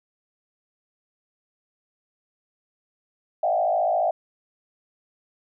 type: tone with frequency modulation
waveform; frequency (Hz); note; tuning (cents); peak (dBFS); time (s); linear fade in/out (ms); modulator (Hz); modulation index
sine; 692; F5; -16; -19; 3.43-4.11; 5; 54.3; 1.5
effects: none